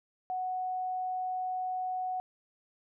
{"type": "tone", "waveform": "sine", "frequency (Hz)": 740, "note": "F#5", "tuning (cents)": 0, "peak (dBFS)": -31, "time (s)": [0.3, 2.2], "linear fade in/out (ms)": 0, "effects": []}